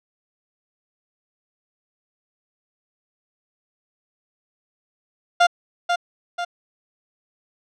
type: tone with echo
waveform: 30% pulse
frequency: 700 Hz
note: F5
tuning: 4 cents sharp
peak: -9 dBFS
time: 5.4-5.47 s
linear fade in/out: 10 ms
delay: 490 ms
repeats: 2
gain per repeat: -6 dB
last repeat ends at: 6.45 s
effects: low-pass 5000 Hz 12 dB/octave